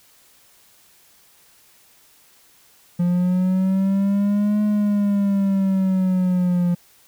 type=linear two-way sweep; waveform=triangle; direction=up then down; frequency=174.3 to 210.5 to 174.3 Hz; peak=-14 dBFS; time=2.99-6.75 s; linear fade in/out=10 ms; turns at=4.62 s; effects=white hiss -54 dBFS RMS until 7.07 s